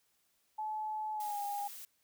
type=tone with pitch glide; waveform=sine; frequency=861 to 813.6 Hz; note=A5 to G#5; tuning=-38 to -36 cents; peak=-35 dBFS; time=0.58-1.68 s; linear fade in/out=10 ms; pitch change=-98 cents; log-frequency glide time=1.13-1.4 s
type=noise; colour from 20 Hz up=blue; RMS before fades=-48 dBFS; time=1.2-1.85 s; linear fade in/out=2 ms
effects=white hiss -75 dBFS RMS until 2.03 s